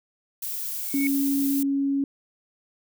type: noise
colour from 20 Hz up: violet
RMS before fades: -31 dBFS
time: 0.42-1.63 s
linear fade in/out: 5 ms
type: tone with exponential growth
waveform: sine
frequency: 2217 Hz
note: C#7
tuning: in tune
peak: -24 dBFS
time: 0.83-1.07 s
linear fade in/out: 1 ms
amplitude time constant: 52 ms
type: tone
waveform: sine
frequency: 277.2 Hz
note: C#4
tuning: in tune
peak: -21 dBFS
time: 0.94-2.04 s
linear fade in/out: 2 ms
effects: none